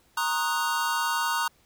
square chord, D# minor seventh, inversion second, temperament equal with one note detuned, 932.3 / 1083.4 / 1244.5 / 1480 Hz, A#5 / C#6 / D#6 / F#6, 0 / -40 / 0 / 0 cents, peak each -29 / -35 / -31 / -31 dBFS, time 0.17-1.48 s, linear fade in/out 5 ms, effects pink hiss -63 dBFS RMS until 1.65 s

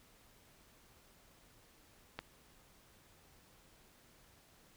click, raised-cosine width 0.3 ms, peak -24 dBFS, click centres 2.19 s, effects pink hiss -65 dBFS RMS until 4.76 s

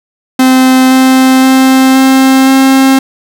45% pulse tone with pitch steps, 259 / 261 / 262.9 / 264.9 / 266.9 Hz, C4 / C4 / C4 / C4 / C4, -17 / -4 / +8 / +22 / +35 cents, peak -3 dBFS, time 0.39-2.99 s, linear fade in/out 5 ms, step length 520 ms, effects none

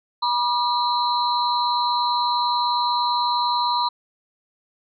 sine tone cluster, 968 / 1197 / 3956 / 4172 Hz, B5 / D6 / B7 / C8, -35 / +33 / +2 / -6 cents, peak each -20 / -27 / -28 / -29 dBFS, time 0.22-3.89 s, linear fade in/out 10 ms, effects none

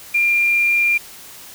sine tone with quantisation, 2392 Hz, D7, 31 cents sharp, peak -13 dBFS, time 0.14-0.98 s, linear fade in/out 10 ms, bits 6, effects white hiss -39 dBFS RMS until 1.54 s

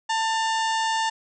harmonic tone with a mistuned harmonic, 892 Hz, A5, 23 cents sharp, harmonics 1 / 2 / 3 / 4 / 5 / 6 / 7 / 8 / 9, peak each -23 / -29 / -33 / -35 / -37 / -39 / -40 / -41 / -42 dBFS, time 0.09-1.1 s, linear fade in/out 10 ms, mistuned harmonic 3, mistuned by +100 cents, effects none

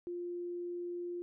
sine tone, 350.4 Hz, F4, 6 cents sharp, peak -37 dBFS, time 0.07-1.22 s, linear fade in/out 0 ms, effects none

